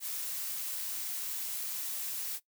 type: noise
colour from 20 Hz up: blue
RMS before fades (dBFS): -37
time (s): 0-2.4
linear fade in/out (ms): 50
effects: noise-tail reverb RT60 0.1 s tail -17 dB re dry